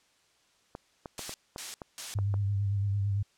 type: clicks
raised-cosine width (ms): 1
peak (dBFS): -25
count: 8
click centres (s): 0.751 / 1.058 / 1.193 / 1.294 / 1.561 / 1.818 / 2.188 / 2.341
type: noise bursts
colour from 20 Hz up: blue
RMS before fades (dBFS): -33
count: 3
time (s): 1.18-2.14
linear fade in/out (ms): 0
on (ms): 160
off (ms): 240
type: tone with vibrato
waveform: sine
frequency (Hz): 100.1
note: G2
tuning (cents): +37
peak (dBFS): -26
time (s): 2.15-3.23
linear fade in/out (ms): 10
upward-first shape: sine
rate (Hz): 8.9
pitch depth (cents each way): 39
effects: white hiss -67 dBFS RMS until 3.37 s + low-pass 7000 Hz 12 dB/octave